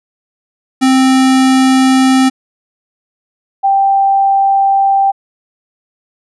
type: tone pair in turn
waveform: square / sine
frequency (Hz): 262.1 / 785.4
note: C4 / G5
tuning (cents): +3 / +3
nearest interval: octave + perfect fifth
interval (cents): 1900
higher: second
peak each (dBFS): -7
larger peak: neither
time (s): 0.81-2.3 / 3.63-5.12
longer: neither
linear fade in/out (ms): 20
effects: resampled to 24000 Hz